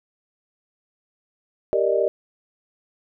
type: chord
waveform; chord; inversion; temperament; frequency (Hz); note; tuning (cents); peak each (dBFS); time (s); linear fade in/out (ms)
sine; Eb major seventh; first; equal; 392 / 466.2 / 587.3 / 622.3; G4 / Bb4 / D5 / Eb5; 0 / 0 / 0 / 0; -23; 1.73-2.08; 0
effects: none